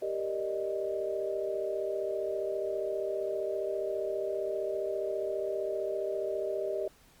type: chord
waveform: sine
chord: Eb major seventh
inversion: first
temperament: equal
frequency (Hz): 392 / 466.2 / 587.3 / 622.3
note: G4 / Bb4 / D5 / Eb5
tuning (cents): 0 / 0 / 0 / 0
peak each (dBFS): -34 / -39 / -40 / -34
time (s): 0.02-6.88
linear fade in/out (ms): 5
effects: pink hiss -61 dBFS RMS until 7.2 s + Opus 48 kbps